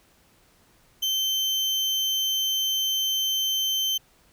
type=tone; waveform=35% pulse; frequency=3100 Hz; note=G7; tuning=20 cents flat; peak=-21 dBFS; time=1.02-3.98 s; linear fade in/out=10 ms; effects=pink hiss -60 dBFS RMS until 4.32 s